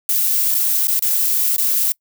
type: noise with dropouts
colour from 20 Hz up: violet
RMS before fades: -17 dBFS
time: 0.09-1.92 s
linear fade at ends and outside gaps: 1 ms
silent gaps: 0.545-0.549 / 0.871-0.882 / 0.993-1.023 / 1.563-1.581 s
effects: noise-tail reverb RT60 0.1 s tail -26 dB re dry